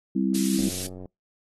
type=harmonic tone; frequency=65.41 Hz; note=C2; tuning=in tune; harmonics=3 / 4 / 5; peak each=-24 / -26 / -28 dBFS; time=0.15-0.69 s; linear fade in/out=10 ms
type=high-pass noise; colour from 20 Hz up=pink; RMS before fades=-33 dBFS; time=0.34-0.87 s; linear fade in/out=5 ms; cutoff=4700 Hz; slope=12 dB/octave
type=click train; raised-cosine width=2 ms; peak=-27 dBFS; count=44; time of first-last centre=0.59-1.057 s; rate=92.1 Hz
effects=noise-tail reverb RT60 0.2 s tail -26 dB re dry + AAC 32 kbps